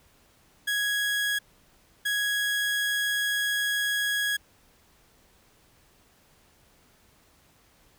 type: tone bursts at uneven times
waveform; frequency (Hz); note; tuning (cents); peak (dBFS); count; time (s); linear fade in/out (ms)
30% pulse; 1661.2; G#6; 0; -22; 2; 0.67-1.39 / 2.05-4.37; 10
effects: pink hiss -61 dBFS RMS until 7.98 s